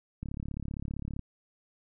click train, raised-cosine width 5 ms, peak -24 dBFS, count 35, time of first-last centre 0.23-1.193 s, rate 35.3 Hz, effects none

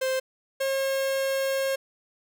45% pulse tone pair in turn, 523.3 / 539.6 Hz, C5 / C#5, 0 / -47 cents, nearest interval minor second, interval 53 cents, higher second, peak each -24 dBFS, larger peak neither, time 0.01-0.2 / 0.6-1.76 s, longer second, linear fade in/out 10 ms, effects none

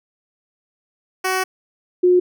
10% pulse / sine tone pair in turn, 374.8 / 360.1 Hz, F#4 / F#4, +22 / -47 cents, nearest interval minor second, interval 69 cents, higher first, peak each -10 dBFS, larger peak neither, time 1.24-1.44 / 2.03-2.2 s, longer first, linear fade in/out 10 ms, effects none

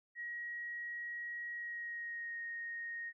sine tone with pitch glide, 1900 to 1863 Hz, A#6 to A#6, +33 to -2 cents, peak -40 dBFS, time 0.15-3.13 s, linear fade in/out 50 ms, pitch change -35 cents, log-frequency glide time 1.53-2.4 s, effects none

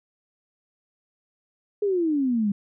sine exponential sweep, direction down, 422.3 to 196 Hz, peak -20 dBFS, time 1.82-2.52 s, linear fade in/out 5 ms, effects none

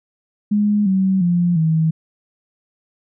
sine tone with pitch steps, 207.7 / 190.46 / 174.65 / 160.16 Hz, G#3 / G3 / F3 / E3, 0 / -50 / 0 / -50 cents, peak -13 dBFS, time 0.51-1.91 s, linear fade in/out 10 ms, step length 350 ms, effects none

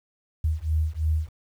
sine beating tone pair, 76.9 / 79.9 Hz, D#2 / D#2, -20 / +47 cents, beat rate 3 Hz, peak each -25 dBFS, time 0.44-1.29 s, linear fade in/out 5 ms, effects 9-bit

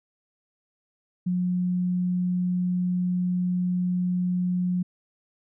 sine tone, 180 Hz, F#3, 47 cents flat, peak -22 dBFS, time 1.26-4.83 s, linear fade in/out 10 ms, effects none

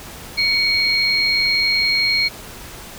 sine tone pair together, 2237 / 4236 Hz, C#7 / C8, +15 / +21 cents, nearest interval major seventh, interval 1106 cents, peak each -18 / -17 dBFS, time 0.37-2.29 s, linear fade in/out 20 ms, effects pink hiss -36 dBFS RMS until 2.98 s

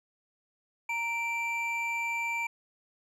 triangle tone pair together, 930 / 2343 Hz, A#5 / D7, -4 / -5 cents, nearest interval octave + major third, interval 1599 cents, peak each -33 / -29 dBFS, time 0.89-2.47 s, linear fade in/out 5 ms, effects none

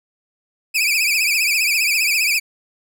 sawtooth tone with vibrato, 2445 Hz, D#7, 31 cents flat, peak -12 dBFS, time 0.74-2.4 s, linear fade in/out 20 ms, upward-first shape triangle, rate 15 Hz, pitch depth 140 cents each way, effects none

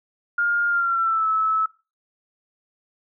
sine tone with pitch glide, 1412 to 1302.3 Hz, F6 to E6, +19 to -21 cents, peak -18 dBFS, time 0.38-1.66 s, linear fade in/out 5 ms, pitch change -140 cents, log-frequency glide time 0.68-1.28 s, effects noise-tail reverb RT60 0.3 s tail -19 dB re dry

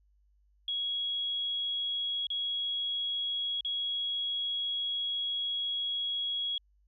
sine tone with dropouts, 3322 Hz, G#7, in tune, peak -30 dBFS, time 0.68-6.58 s, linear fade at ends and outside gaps 2 ms, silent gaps 2.269-2.302 / 3.609-3.648 s, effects added 50 Hz sine -64 dBFS peak until 6.87 s

